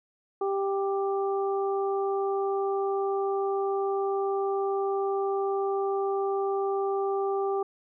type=harmonic tone; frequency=393.2 Hz; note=G4; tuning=5 cents sharp; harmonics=1 / 2 / 3; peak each=-26 / -32 / -36 dBFS; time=0.41-7.63 s; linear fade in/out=5 ms; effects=none